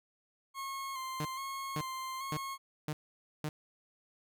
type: tone with vibrato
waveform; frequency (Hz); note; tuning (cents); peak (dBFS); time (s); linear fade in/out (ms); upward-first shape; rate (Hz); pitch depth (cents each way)
40% pulse; 1067; C6; +34; -37; 0.54-2.58; 50; square; 1.2; 32
type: tone bursts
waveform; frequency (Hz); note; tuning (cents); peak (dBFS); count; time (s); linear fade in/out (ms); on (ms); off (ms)
sawtooth; 152.1; D#3; -39; -30; 5; 1.2-3.49; 2; 50; 510
effects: none